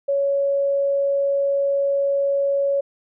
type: tone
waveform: sine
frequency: 558 Hz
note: C#5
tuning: 11 cents sharp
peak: -17 dBFS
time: 0.08-2.81 s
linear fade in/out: 10 ms
effects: none